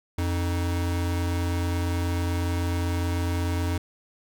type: tone pair together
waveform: square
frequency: 87.31 / 311.1 Hz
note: F2 / D#4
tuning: 0 / 0 cents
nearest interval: octave + minor seventh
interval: 2200 cents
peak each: -25 / -34 dBFS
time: 0.18-3.78 s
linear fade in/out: 5 ms
effects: none